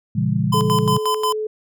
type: chord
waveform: sine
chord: A# diminished seventh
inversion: none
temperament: just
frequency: 116.54 / 139.85 / 167.82 / 201.4 Hz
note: A#2 / C#3 / E3 / G3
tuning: 0 / +16 / +31 / +47 cents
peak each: -22 dBFS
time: 0.15-0.98 s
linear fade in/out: 10 ms
type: tone with tremolo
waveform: square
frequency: 1018 Hz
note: C6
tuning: 48 cents flat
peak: -18 dBFS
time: 0.52-1.33 s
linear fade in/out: 10 ms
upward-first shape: square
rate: 5.6 Hz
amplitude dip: 80%
type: tone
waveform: sine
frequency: 430.5 Hz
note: A4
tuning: 38 cents flat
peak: -21 dBFS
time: 0.54-1.47 s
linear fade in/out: 5 ms
effects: none